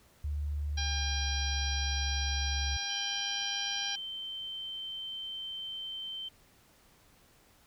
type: tone with pitch glide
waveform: sine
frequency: 73.42 to 70.92 Hz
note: D2 to C#2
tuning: 0 to +40 cents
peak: -31 dBFS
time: 0.24-2.77 s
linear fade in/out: 5 ms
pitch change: -60 cents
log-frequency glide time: 0.86-1.24 s
type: harmonic tone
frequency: 803 Hz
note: G5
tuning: 41 cents sharp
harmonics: 1 / 2 / 3 / 4 / 5 / 6 / 7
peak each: -44 / -41 / -43 / -39 / -40 / -42 / -39 dBFS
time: 0.77-3.96 s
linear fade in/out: 10 ms
type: tone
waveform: sine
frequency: 3105 Hz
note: G7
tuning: 17 cents flat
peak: -37 dBFS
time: 2.89-6.29 s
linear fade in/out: 10 ms
effects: pink hiss -63 dBFS RMS until 7.66 s